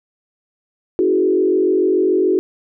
sine tone with frequency modulation, 370 Hz, F#4, in tune, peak -12 dBFS, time 0.99-2.39 s, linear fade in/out 0 ms, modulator 46.9 Hz, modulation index 1.1, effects none

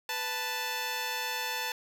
10% pulse tone pair together, 493.9 / 880 Hz, B4 / A5, 0 / 0 cents, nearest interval minor seventh, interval 1000 cents, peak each -30 / -24 dBFS, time 0.09-1.72 s, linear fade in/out 2 ms, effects none

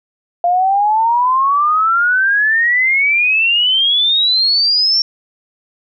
sine exponential sweep, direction up, 691 to 5510 Hz, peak -10 dBFS, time 0.44-5.02 s, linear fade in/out 2 ms, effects none

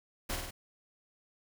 pink noise with echo, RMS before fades -35 dBFS, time 0.29-0.36 s, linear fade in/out 10 ms, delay 50 ms, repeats 3, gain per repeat -3 dB, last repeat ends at 0.51 s, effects none

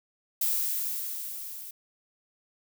violet noise with level ramp, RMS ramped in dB -26 to -42 dBFS, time 0.41-1.71 s, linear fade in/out 5 ms, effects none

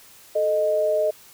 sine tone pair together, 437 / 618 Hz, A4 / D#5, -12 / -12 cents, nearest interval tritone, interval 600 cents, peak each -25 / -19 dBFS, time 0.35-1.11 s, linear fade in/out 10 ms, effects white hiss -49 dBFS RMS until 1.33 s

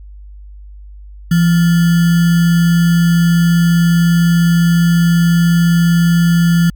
sine tone with sample-and-hold, 169.7 Hz, F3, 49 cents flat, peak -7 dBFS, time 1.31-6.7 s, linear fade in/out 5 ms, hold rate 1575 Hz, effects added 50 Hz sine -31 dBFS peak until 6.75 s + MP3 96 kbps

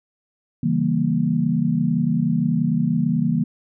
sine chord, C# diminished seventh, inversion none, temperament equal with one note detuned, 138.59 / 164.81 / 196 / 234.2 Hz, C#3 / E3 / G3 / Bb3, 0 / 0 / 0 / +8 cents, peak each -26 / -21 / -25 / -21 dBFS, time 0.63-3.44 s, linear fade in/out 5 ms, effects none

